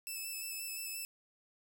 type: tone with vibrato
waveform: 5% pulse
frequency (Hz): 2623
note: E7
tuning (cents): -9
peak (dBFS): -31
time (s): 0.07-1.05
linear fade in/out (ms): 0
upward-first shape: square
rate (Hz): 5.7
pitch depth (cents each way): 16
effects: none